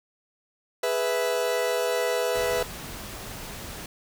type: chord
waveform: 40% pulse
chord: E major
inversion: first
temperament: equal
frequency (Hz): 415.3 / 493.9 / 659.3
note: G#4 / B4 / E5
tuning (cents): 0 / 0 / 0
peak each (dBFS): -30 / -25 / -28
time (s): 0.83-2.63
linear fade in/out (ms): 5
type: noise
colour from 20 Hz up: pink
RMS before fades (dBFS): -38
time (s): 2.35-3.86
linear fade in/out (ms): 2
effects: none